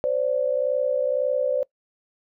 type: tone pair together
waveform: sine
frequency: 517.1 / 579 Hz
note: C5 / D5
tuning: -20 / -25 cents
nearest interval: major second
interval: 195 cents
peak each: -23 dBFS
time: 0.04-1.63 s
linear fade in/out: 0 ms
effects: noise-tail reverb RT60 0.1 s tail -22 dB re dry